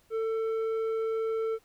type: tone with low-pass filter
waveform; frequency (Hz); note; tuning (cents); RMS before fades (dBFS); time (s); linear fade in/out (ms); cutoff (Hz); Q
square; 446.3; A4; +25; -30; 0.1-1.59; 50; 1100; 0.77
effects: pink hiss -65 dBFS RMS until 1.64 s